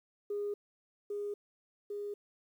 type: tone with echo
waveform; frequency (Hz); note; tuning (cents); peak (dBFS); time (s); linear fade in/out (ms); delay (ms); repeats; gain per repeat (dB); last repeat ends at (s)
sine; 410; G#4; -22; -32; 0.3-0.54; 5; 800; 2; -2; 2.14
effects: tanh soft clip ceiling -29 dBFS + 11-bit